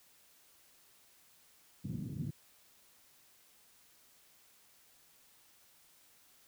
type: band-pass noise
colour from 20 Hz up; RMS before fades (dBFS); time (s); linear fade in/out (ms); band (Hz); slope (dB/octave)
pink; -40; 1.84-2.31; 10; 110 to 240; 24
effects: white hiss -65 dBFS RMS until 6.47 s